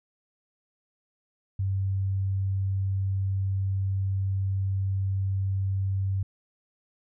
sine tone, 96.7 Hz, G2, 23 cents flat, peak -24 dBFS, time 1.59-6.23 s, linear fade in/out 5 ms, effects none

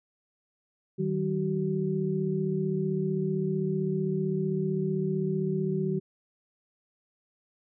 sine tone cluster, 156.1 / 191.7 / 379.2 Hz, D#3 / G3 / F#4, +6 / -38 / +43 cents, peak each -30 dBFS, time 0.98-6 s, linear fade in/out 20 ms, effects none

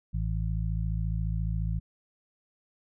harmonic tone, 54.4 Hz, A1, 19 cents flat, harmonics 1 / 2 / 3, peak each -29 / -32 / -34 dBFS, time 0.13-1.8 s, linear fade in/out 20 ms, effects none

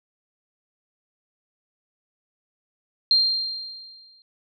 sine tone with exponential decay, 4186 Hz, C8, in tune, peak -13 dBFS, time 3.11-4.22 s, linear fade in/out 1 ms, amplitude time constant 240 ms, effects none

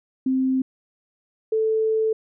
sine tone pair in turn, 261.6 / 440 Hz, C4 / A4, 0 / 0 cents, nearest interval major sixth, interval 900 cents, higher second, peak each -18 dBFS, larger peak neither, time 0.26-0.62 / 1.52-2.13 s, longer second, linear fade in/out 5 ms, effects none

